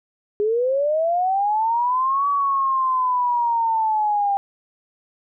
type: linear two-way sweep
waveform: sine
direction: up then down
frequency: 407.5 to 1141 to 792 Hz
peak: -17 dBFS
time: 0.4-4.37 s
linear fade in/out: 0 ms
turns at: 2.28 s
effects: none